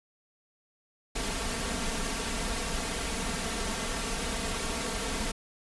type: noise with comb filter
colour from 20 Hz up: pink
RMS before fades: -32 dBFS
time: 1.15-5.32 s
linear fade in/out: 10 ms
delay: 4.4 ms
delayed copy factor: +0.7
effects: resampled to 24000 Hz